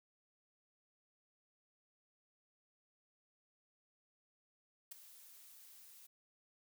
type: noise with ADSR envelope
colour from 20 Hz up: blue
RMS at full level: -45 dBFS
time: 4.91-6.07 s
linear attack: 9 ms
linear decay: 11 ms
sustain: -14 dB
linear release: 10 ms
effects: none